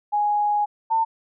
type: tone pair in turn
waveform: sine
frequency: 830.6 / 898.4 Hz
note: G#5 / A5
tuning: 0 / +36 cents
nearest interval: minor second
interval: 136 cents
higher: second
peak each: -18 / -17 dBFS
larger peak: second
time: 0.12-0.66 / 0.9-1.05 s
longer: first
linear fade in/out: 20 ms
effects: none